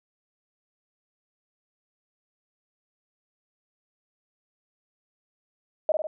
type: tone with echo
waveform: sine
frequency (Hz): 622.3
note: D#5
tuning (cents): 0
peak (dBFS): -18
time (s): 5.89-5.92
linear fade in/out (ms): 2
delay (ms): 50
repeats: 3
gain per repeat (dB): -4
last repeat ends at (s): 6.07
effects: none